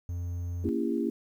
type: tone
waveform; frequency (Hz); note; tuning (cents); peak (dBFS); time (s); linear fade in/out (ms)
triangle; 87.31; F2; 0; -29; 0.09-0.69; 0
type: chord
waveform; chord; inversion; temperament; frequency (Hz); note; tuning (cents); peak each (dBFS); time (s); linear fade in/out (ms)
sine; A# diminished seventh; none; just; 233.1 / 279.7 / 335.6 / 402.8; A#3 / C#4 / E4 / G4; 0 / +16 / +31 / +47; -31 / -32 / -31 / -34; 0.64-1.1; 5
effects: 10-bit